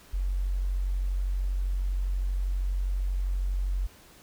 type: tone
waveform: sine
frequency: 46.25 Hz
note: F#1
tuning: in tune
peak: -25 dBFS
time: 0.13-3.87 s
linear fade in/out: 10 ms
effects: pink hiss -54 dBFS RMS until 4.22 s